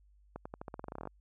accelerating click train, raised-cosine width 1 ms, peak -27 dBFS, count 16, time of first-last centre 0.36-1.073 s, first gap 95 ms, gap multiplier 0.89, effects added 50 Hz sine -61 dBFS peak until 1.2 s

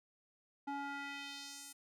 square tone with band-pass filter sweep, 281.3 Hz, C#4, 26 cents sharp, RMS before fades -45 dBFS, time 0.67-1.73 s, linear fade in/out 10 ms, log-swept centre 750 to 10000 Hz, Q 1.5, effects none

